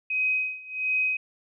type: tone with tremolo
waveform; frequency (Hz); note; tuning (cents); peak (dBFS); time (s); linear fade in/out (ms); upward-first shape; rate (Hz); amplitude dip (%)
sine; 2522; D#7; +23; -21; 0.1-1.17; 5; sine; 1.4; 90
effects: none